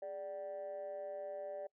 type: tone with amplitude modulation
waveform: sine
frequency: 587.3 Hz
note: D5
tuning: in tune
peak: -36 dBFS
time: 0.02-1.67 s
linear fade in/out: 5 ms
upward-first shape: sine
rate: 175 Hz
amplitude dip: 80%
effects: noise-tail reverb RT60 0.1 s tail -26 dB re dry + tanh soft clip ceiling -36 dBFS